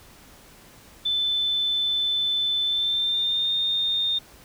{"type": "tone with pitch glide", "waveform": "sine", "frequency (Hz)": [3520, 3648], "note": ["A7", "A#7"], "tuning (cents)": [0, -38], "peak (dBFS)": -21, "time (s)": [1.05, 4.19], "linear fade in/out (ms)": 10, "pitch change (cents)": 62, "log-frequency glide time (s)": [2.64, 3.52], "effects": ["pink hiss -50 dBFS RMS until 4.44 s"]}